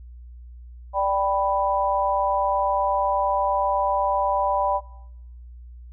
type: chord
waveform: sine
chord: G major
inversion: second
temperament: equal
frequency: 587.3 / 784 / 987.8 Hz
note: D5 / G5 / B5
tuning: 0 / 0 / 0 cents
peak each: -24 / -24 / -23 dBFS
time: 0.93-4.81 s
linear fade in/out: 50 ms
effects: noise-tail reverb RT60 0.8 s tail -19 dB re dry + added 60 Hz sine -39 dBFS peak until 5.92 s